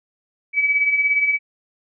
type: beating tone pair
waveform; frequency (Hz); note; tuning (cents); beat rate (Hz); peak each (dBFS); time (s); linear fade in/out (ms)
sine; 2271 / 2288; C#7 / D7; +41 / -46; 17; -24 / -16; 0.53-1.39; 50
effects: none